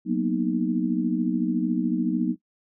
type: chord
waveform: sine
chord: B major seventh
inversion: second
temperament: equal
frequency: 185 / 233.1 / 246.9 / 311.1 Hz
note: F#3 / A#3 / B3 / D#4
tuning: 0 / 0 / 0 / 0 cents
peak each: -27 dBFS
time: 0.05-2.36 s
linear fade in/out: 50 ms
effects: noise-tail reverb RT60 0.1 s tail -20 dB re dry